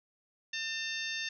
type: harmonic tone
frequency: 900 Hz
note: A5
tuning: 39 cents sharp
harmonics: 2 / 3 / 4 / 5 / 6 / 7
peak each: -39 / -39 / -40 / -45 / -44 / -47 dBFS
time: 0.53-1.29 s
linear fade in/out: 5 ms
effects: none